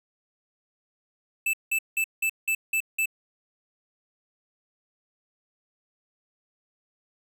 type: tone bursts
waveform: square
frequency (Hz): 2637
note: E7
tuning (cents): 0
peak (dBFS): -23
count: 7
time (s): 1.46-3.058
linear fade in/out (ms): 5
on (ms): 74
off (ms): 180
effects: none